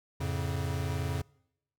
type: chord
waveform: square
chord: F augmented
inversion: none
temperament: equal with one note detuned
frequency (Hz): 87.31 / 107.18 / 138.59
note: F2 / A2 / C#3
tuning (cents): 0 / -45 / 0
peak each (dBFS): -34 / -38 / -35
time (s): 0.2-1.22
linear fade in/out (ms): 10
effects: noise-tail reverb RT60 0.8 s tail -25 dB re dry

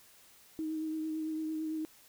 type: tone with vibrato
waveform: sine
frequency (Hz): 314.4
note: D#4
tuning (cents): +18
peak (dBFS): -33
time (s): 0.59-1.85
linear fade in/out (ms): 0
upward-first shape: triangle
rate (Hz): 8.9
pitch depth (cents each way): 24
effects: white hiss -60 dBFS RMS until 2.08 s

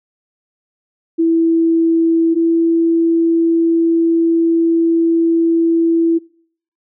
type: tone pair in turn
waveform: sine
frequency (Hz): 329.6 / 331.9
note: E4 / E4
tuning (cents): 0 / +12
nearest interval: unison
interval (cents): 12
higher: second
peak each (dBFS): -10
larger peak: neither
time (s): 1.18-2.35 / 2.35-6.19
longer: second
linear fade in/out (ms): 20
effects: noise-tail reverb RT60 0.6 s tail -24 dB re dry

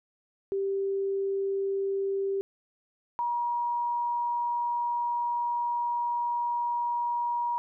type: tone pair in turn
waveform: sine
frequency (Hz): 392 / 954.7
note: G4 / A#5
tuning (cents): 0 / +41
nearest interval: octave + minor third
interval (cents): 1541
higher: second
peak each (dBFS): -26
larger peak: neither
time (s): 0.52-2.41 / 3.19-7.58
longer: second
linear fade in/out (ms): 0
effects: none

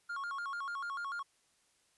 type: tone with vibrato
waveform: triangle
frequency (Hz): 1246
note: D#6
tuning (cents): +2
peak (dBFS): -35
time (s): 0.09-1.23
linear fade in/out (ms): 10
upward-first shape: square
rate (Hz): 6.8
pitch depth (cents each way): 210
effects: white hiss -72 dBFS RMS until 1.97 s + resampled to 24000 Hz

